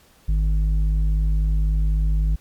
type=tone with low-pass filter; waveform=square; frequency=51.91 Hz; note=G#1; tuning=in tune; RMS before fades=-19 dBFS; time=0.28-2.36 s; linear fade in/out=10 ms; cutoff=110 Hz; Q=8.8; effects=pink hiss -55 dBFS RMS until 2.4 s + MP3 96 kbps